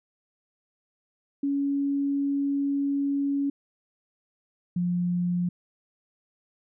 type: tone pair in turn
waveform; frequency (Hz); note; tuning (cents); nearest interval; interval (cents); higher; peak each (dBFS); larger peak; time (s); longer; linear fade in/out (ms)
sine; 280.4 / 176.64; C#4 / F3; +20 / +20; minor sixth; 800; first; -23; neither; 1.43-3.5 / 4.76-5.49; first; 5
effects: none